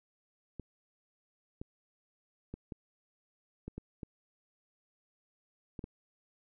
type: clicks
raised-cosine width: 3 ms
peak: -28 dBFS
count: 9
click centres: 0.597 / 1.615 / 2.54 / 2.722 / 3.68 / 3.78 / 4.032 / 5.792 / 5.841 s
effects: none